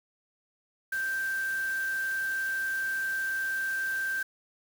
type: tone in noise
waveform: sine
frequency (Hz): 1568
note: G6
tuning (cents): 0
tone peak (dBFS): -28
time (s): 0.92-4.23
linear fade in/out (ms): 5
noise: white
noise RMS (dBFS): -45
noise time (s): 0.92-4.23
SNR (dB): +14
effects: none